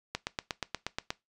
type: click train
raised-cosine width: 0.2 ms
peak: -14 dBFS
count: 9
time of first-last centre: 0.15-1.105 s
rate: 8.38 Hz
effects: noise-tail reverb RT60 0.2 s tail -20 dB re dry + resampled to 24000 Hz